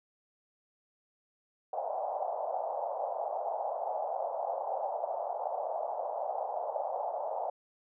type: band-pass noise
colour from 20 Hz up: white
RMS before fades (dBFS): -35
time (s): 1.73-7.5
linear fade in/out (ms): 5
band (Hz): 570 to 820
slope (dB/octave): 48
effects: none